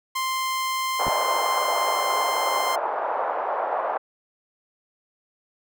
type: tone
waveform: sawtooth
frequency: 1046.5 Hz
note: C6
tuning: in tune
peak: -20 dBFS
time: 0.15-2.76 s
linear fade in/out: 10 ms
type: band-pass noise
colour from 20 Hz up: white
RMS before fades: -26 dBFS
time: 0.99-3.98 s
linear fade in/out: 10 ms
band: 550 to 1000 Hz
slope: 24 dB/octave
type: clicks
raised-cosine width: 2 ms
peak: -17 dBFS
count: 2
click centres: 1.068 / 1.082 s
effects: none